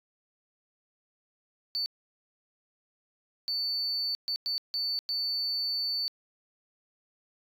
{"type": "tone bursts at uneven times", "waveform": "sine", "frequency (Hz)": 4500, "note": "C#8", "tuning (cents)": 25, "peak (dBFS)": -27, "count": 6, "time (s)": [[1.75, 1.86], [3.48, 4.15], [4.28, 4.36], [4.46, 4.58], [4.74, 4.99], [5.09, 6.08]], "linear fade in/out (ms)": 0, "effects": ["tanh soft clip ceiling -24 dBFS"]}